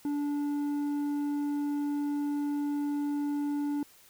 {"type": "tone with low-pass filter", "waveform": "square", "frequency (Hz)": 290, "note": "D4", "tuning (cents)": -22, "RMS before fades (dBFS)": -31, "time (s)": [0.05, 3.83], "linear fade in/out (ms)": 2, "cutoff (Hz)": 680, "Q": 0.61, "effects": ["white hiss -58 dBFS RMS until 4.09 s"]}